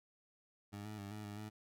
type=tone with pitch steps; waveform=20% pulse; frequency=102.1 / 106.7 / 100.5 / 106.2 / 102.9 / 106.9 Hz; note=G#2 / G#2 / G2 / G#2 / G#2 / A2; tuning=-29 / +47 / +44 / +39 / -16 / -49 cents; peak=-40 dBFS; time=0.72-1.5 s; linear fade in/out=20 ms; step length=130 ms; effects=none